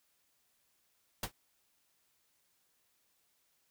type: noise with exponential decay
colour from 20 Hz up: pink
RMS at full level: -30 dBFS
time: 1.23-1.32 s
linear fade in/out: 5 ms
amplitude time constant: 19 ms
effects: white hiss -75 dBFS RMS until 3.7 s